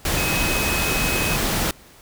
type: tone in noise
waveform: sine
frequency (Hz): 2540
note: D#7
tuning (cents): +35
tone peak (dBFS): -25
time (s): 0.17-1.36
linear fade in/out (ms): 2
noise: pink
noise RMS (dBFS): -22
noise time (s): 0.05-1.71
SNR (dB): -6
effects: pink hiss -48 dBFS RMS until 2.01 s